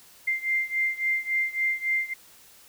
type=beating tone pair; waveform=sine; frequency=2093 / 2096.6 Hz; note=C7 / C7; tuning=0 / +3 cents; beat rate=3.6 Hz; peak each=-26 / -28 dBFS; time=0.27-2.14 s; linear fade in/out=10 ms; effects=white hiss -53 dBFS RMS until 2.68 s